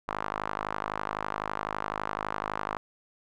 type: tone with band-pass filter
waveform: sawtooth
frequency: 51.91 Hz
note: G#1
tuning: in tune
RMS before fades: -34 dBFS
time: 0.08-2.77 s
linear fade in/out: 0 ms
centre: 1100 Hz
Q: 2.3
effects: none